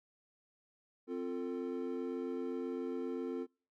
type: chord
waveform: triangle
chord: F major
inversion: second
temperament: equal with one note detuned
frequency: 261.6 / 349.2 / 447.4 Hz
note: C4 / F4 / A4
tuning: 0 / 0 / +29 cents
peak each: -38 / -39 / -39 dBFS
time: 1.07-3.47 s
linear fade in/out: 50 ms
effects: noise-tail reverb RT60 0.4 s tail -26 dB re dry